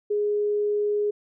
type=tone; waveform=sine; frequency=415.3 Hz; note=G#4; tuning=in tune; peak=-21 dBFS; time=0.1-1.11 s; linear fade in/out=10 ms; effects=none